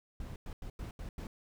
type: noise bursts at uneven times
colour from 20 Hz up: brown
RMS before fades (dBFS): -42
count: 6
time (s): 0.2-0.36 / 0.46-0.53 / 0.62-0.7 / 0.79-0.91 / 0.99-1.09 / 1.18-1.27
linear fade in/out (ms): 2
effects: none